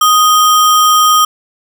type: tone with sample-and-hold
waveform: sine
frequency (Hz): 1244.5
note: D#6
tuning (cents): 0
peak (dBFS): -5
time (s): 0.01-1.25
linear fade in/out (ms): 5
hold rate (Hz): 4410
effects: none